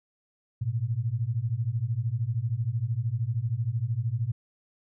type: beating tone pair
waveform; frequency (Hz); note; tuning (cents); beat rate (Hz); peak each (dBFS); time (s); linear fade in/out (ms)
sine; 108.8 / 121.8; A2 / B2; -19 / -24; 13; -29 / -28; 0.61-4.32; 10
effects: none